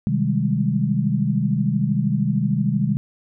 sine chord, Ab major seventh, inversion first, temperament just, 129.78 / 155.74 / 194.67 / 207.7 Hz, C3 / Eb3 / G3 / Ab3, -14 / +2 / -12 / 0 cents, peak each -23 dBFS, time 0.07-2.97 s, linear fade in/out 0 ms, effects none

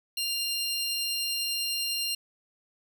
sawtooth tone pair together, 2794 / 4186 Hz, F7 / C8, 0 / 0 cents, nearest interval perfect fifth, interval 700 cents, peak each -28 dBFS, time 0.17-2.15 s, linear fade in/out 5 ms, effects none

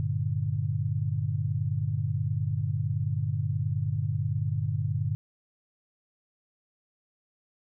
sine chord, G minor, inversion none, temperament equal, 98 / 116.54 / 146.83 Hz, G2 / Bb2 / D3, 0 / 0 / 0 cents, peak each -30 dBFS, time 0-5.15 s, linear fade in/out 0 ms, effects none

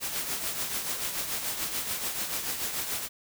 white noise with tremolo, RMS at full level -30 dBFS, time 0-3.09 s, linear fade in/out 50 ms, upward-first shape triangle, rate 6.9 Hz, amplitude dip 55%, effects none

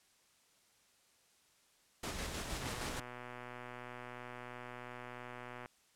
pink noise with tremolo, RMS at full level -40 dBFS, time 2.03-3 s, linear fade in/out 5 ms, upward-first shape square, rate 6.4 Hz, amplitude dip 30%
click train, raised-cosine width 0.5 ms, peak -32 dBFS, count 376, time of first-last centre 2.61-5.659 s, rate 123 Hz
effects white hiss -70 dBFS RMS until 5.95 s + low-pass 10000 Hz 12 dB/octave

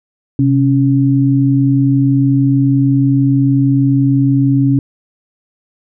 sine tone pair together, 130.82 / 277.2 Hz, C3 / C#4, 0 / 0 cents, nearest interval octave + minor second, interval 1300 cents, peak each -11 dBFS, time 0.39-4.79 s, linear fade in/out 2 ms, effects none

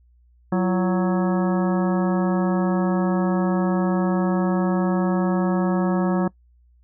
harmonic tone with a mistuned harmonic, 185 Hz, F#3, in tune, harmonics 1 / 2 / 3 / 4 / 5 / 6 / 7 / 9, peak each -19 / -25 / -29 / -31 / -33 / -35 / -36 / -38 dBFS, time 0.52-6.28 s, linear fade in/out 5 ms, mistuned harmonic 2, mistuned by -120 cents, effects noise-tail reverb RT60 0.1 s tail -22 dB re dry + added 60 Hz sine -53 dBFS peak until 6.83 s

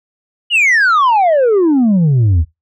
sine exponential sweep, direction down, 2970 to 74.9 Hz, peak -5 dBFS, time 0.5-2.45 s, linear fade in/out 50 ms, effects noise-tail reverb RT60 0.2 s tail -22 dB re dry + tanh soft clip ceiling -7 dBFS

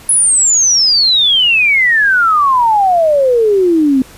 sine exponential sweep, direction down, 10548 to 254.8 Hz, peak -7 dBFS, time 0.09-4.02 s, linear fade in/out 2 ms, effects pink hiss -38 dBFS RMS until 4.17 s + resampled to 32000 Hz

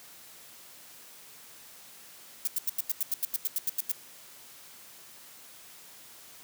violet noise bursts, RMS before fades -28 dBFS, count 14, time 2.45-3.917 s, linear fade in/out 2 ms, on 24 ms, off 87 ms, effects white hiss -51 dBFS RMS until 6.43 s + high-pass 100 Hz 12 dB/octave

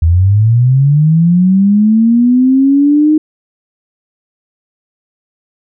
sine linear sweep, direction up, 78.7 to 311.1 Hz, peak -5 dBFS, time 0.02-3.18 s, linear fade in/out 5 ms, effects none

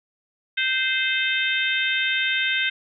harmonic tone, 520 Hz, C5, 11 cents flat, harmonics 3 / 4 / 5 / 6 / 7, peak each -25 / -26 / -27 / -28 / -28 dBFS, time 0.57-2.7 s, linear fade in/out 10 ms, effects none

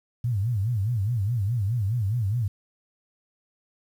sine tone with vibrato, 109.1 Hz, A2, 14 cents flat, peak -22 dBFS, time 0.24-2.48 s, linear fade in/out 5 ms, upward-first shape sine, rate 4.8 Hz, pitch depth 230 cents each way, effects 9-bit

